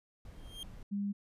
brown noise, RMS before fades -49 dBFS, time 0.25-0.83 s, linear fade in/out 2 ms
45% pulse tone with exponential growth, 3200 Hz, G7, 35 cents sharp, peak -38 dBFS, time 0.34-0.63 s, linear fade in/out 1 ms, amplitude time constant 61 ms
sine tone, 201.5 Hz, G3, 48 cents sharp, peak -32 dBFS, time 0.91-1.13 s, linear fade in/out 20 ms
effects resampled to 32000 Hz

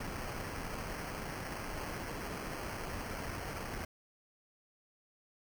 pink noise with sample-and-hold, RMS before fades -41 dBFS, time 0-3.85 s, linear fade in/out 5 ms, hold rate 3675 Hz, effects none

